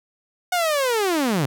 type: linear sweep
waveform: sawtooth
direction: down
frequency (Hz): 735 to 123.47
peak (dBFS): -15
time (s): 0.52-1.46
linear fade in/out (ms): 5
effects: none